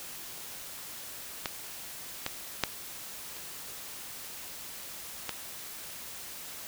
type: clicks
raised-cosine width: 0.2 ms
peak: -13 / -13 / -7 / -27 / -14 dBFS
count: 5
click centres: 1.458 / 2.264 / 2.637 / 3.367 / 5.293 s
effects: white hiss -43 dBFS RMS until 6.67 s